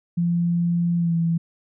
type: tone with pitch glide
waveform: sine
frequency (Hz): 171.9 to 166.81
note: F3 to E3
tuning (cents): -27 to +21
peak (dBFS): -18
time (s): 0.17-1.38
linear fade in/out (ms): 10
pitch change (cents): -52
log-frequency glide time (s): 0.97-1.15
effects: none